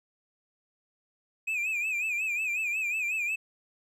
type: tone with vibrato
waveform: triangle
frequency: 2494 Hz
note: D#7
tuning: 3 cents sharp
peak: -26 dBFS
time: 1.47-3.36 s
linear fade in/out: 10 ms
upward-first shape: sine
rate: 5.5 Hz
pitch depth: 100 cents each way
effects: none